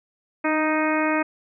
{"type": "harmonic tone with a mistuned harmonic", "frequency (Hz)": 311.1, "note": "D#4", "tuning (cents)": 0, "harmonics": [1, 2, 3, 4, 5, 6, 7, 8], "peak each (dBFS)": [-23, -26, -28, -29, -30, -31, -31, -32], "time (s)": [0.44, 1.23], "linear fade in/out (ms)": 10, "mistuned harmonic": 1, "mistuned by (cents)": -18, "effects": []}